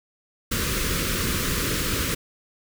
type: band-stop noise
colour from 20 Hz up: pink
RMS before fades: -25 dBFS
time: 0.51-2.15 s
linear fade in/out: 10 ms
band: 540 to 1100 Hz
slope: 48 dB/octave
effects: none